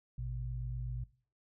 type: tone pair together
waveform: sine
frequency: 55.3 / 123.47 Hz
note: A1 / B2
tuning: +9 / 0 cents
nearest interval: octave + major second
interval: 1391 cents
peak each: -39 / -39 dBFS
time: 0.18-1.04 s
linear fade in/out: 5 ms
effects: noise-tail reverb RT60 0.4 s tail -18 dB re dry